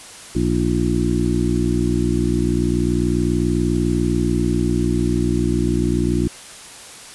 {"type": "harmonic tone with a mistuned harmonic", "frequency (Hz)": 60.3, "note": "B1", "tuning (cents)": -41, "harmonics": [1, 2, 3, 4, 5, 6], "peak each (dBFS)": [-23, -23, -23, -23, -23, -23], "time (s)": [0.35, 6.28], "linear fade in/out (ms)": 5, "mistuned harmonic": 6, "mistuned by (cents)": -64, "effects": ["white hiss -38 dBFS RMS until 7.14 s", "resampled to 24000 Hz"]}